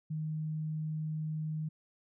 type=tone; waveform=sine; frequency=155.56 Hz; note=D#3; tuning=in tune; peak=-33 dBFS; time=0.1-1.69 s; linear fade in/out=10 ms; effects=none